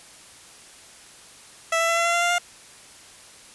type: tone with pitch steps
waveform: 15% pulse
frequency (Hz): 659.3 / 665.4 / 671.6 / 677.8 / 684.1 / 690.5 / 696.9 / 703.4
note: E5 / E5 / E5 / E5 / F5 / F5 / F5 / F5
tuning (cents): 0 / +16 / +32 / +48 / -36 / -20 / -4 / +12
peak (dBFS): -13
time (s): 1.72-2.384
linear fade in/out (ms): 5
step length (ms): 83
effects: white hiss -47 dBFS RMS until 3.54 s + resampled to 24000 Hz